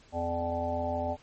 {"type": "harmonic tone with a mistuned harmonic", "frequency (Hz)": 84.9, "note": "F2", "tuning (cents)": -48, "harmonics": [1, 3, 5, 7, 9, 10], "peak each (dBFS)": [-36, -37, -42, -32, -35, -38], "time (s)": [0.12, 1.17], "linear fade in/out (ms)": 50, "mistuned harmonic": 10, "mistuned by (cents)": 26, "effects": ["pink hiss -59 dBFS RMS until 1.22 s", "MP3 32 kbps"]}